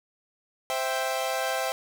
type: chord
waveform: sawtooth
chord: C major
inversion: none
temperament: equal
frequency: 523.3 / 659.3 / 784 Hz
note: C5 / E5 / G5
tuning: 0 / 0 / 0 cents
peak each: -27 dBFS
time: 0.7-1.72 s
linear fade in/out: 0 ms
effects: none